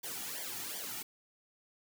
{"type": "noise with flanger", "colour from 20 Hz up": "white", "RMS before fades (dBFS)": -41, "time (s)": [0.03, 1.03], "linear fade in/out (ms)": 10, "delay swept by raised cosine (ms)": [0.75, 1.95], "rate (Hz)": 2.7, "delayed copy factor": -0.8, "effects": []}